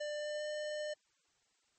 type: tone with pitch glide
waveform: square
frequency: 595 to 602.6 Hz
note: D5 to D5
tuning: +22 to +44 cents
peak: -38 dBFS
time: 0-0.94 s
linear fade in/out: 10 ms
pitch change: +22 cents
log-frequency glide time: 0.15-0.45 s
effects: white hiss -75 dBFS RMS until 1.78 s + MP3 32 kbps